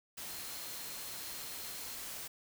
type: tone in noise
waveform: sine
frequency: 4186 Hz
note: C8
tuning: in tune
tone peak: -53 dBFS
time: 0.28-1.96 s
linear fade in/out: 10 ms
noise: white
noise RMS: -44 dBFS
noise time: 0.17-2.28 s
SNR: -12 dB
effects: none